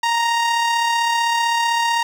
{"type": "tone with amplitude modulation", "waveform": "sawtooth", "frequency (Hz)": 932.3, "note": "A#5", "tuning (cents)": 0, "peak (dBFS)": -11, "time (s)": [0.03, 2.03], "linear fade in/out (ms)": 5, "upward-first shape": "sine", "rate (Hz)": 35.7, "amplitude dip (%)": 30, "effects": ["low-pass 7000 Hz 12 dB/octave", "7-bit"]}